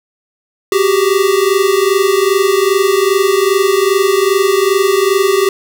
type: tone pair together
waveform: square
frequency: 378.5 / 401 Hz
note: F#4 / G4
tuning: +39 / +39 cents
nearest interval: minor second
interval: 100 cents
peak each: -13 dBFS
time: 0.72-5.49 s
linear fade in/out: 2 ms
effects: none